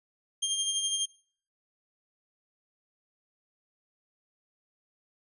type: tone with tremolo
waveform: 20% pulse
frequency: 3200 Hz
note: G7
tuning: 35 cents sharp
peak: -20 dBFS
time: 0.42-1.06 s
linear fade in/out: 10 ms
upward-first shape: sine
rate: 12 Hz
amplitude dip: 45%
effects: noise-tail reverb RT60 0.5 s tail -22 dB re dry + resampled to 24000 Hz